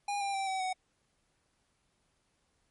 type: tone with pitch steps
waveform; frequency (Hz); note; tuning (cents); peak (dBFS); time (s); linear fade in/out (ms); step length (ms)
square; 813 / 795.8 / 779 / 762.5 / 746.4; G#5 / G5 / G5 / G5 / F#5; -37 / +26 / -11 / -48 / +15; -32; 0.08-0.73; 5; 130
effects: pink hiss -75 dBFS RMS until 2.7 s + MP3 48 kbps

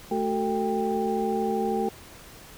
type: tone cluster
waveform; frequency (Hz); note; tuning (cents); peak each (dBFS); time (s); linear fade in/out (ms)
sine; 217.7 / 375.6 / 448.3 / 792; A3 / F#4 / A4 / G5; -18 / +26 / +32 / +18; -29; 0.11-1.89; 5
effects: pink hiss -47 dBFS RMS until 2.57 s

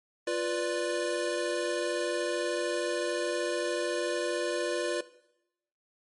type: chord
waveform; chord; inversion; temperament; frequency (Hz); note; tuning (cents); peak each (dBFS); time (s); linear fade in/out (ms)
square; B diminished; second; equal; 349.2 / 493.9 / 587.3; F4 / B4 / D5; 0 / 0 / 0; -33; 0.27-5.01; 5
effects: noise-tail reverb RT60 0.8 s tail -17 dB re dry + MP3 48 kbps

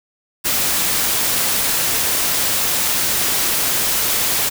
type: noise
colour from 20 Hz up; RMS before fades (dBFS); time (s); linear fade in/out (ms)
white; -18; 0.44-4.5; 20
effects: none

